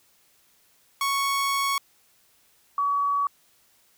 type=tone pair in turn; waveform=sawtooth / sine; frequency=1108.7 / 1134 Hz; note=C#6 / C#6; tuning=0 / +39 cents; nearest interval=unison; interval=39 cents; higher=second; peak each=-19 / -21 dBFS; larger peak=first; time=1.01-1.78 / 2.78-3.27 s; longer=first; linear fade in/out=2 ms; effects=white hiss -62 dBFS RMS until 3.97 s